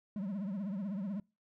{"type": "tone with vibrato", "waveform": "triangle", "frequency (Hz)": 196.8, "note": "G3", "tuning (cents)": 7, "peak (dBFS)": -33, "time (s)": [0.16, 1.2], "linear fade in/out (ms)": 2, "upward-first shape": "triangle", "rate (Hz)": 16, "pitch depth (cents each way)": 190, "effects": ["noise-tail reverb RT60 0.3 s tail -26 dB re dry"]}